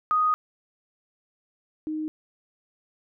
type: tone pair in turn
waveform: sine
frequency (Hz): 1244.5 / 310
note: D#6 / D#4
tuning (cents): 0 / -6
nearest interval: 2 octaves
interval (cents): 2406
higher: first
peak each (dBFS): -19 / -27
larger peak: first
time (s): 0.11-0.34 / 1.87-2.08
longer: first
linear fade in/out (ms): 0
effects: none